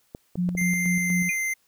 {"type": "clicks", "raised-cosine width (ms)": 2, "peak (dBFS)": -22, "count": 4, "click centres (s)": [0.149, 0.356, 0.489, 0.551]}
{"type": "tone with tremolo", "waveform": "sine", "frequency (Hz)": 178, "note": "F3", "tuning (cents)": 33, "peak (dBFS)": -21, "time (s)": [0.37, 1.3], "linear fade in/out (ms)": 20, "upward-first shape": "square", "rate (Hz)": 4.1, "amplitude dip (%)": 45}
{"type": "tone with pitch glide", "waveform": "square", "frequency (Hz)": [2093, 2080], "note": ["C7", "C7"], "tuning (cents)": [0, -11], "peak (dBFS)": -25, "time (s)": [0.57, 1.54], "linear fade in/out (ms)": 10, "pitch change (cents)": -11, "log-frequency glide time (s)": [0.82, 1.18]}
{"type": "tone with exponential decay", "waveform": "sine", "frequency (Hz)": 2428, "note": "D#7", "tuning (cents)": -43, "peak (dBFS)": -21, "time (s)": [1.29, 1.39], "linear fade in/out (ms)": 2, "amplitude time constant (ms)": 20}
{"effects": ["white hiss -66 dBFS RMS until 1.67 s"]}